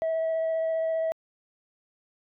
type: tone with vibrato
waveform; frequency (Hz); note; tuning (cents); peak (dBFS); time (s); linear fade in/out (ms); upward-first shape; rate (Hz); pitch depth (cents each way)
sine; 648; E5; -30; -22; 0.02-1.12; 0; triangle; 15; 11
effects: tanh soft clip ceiling -23 dBFS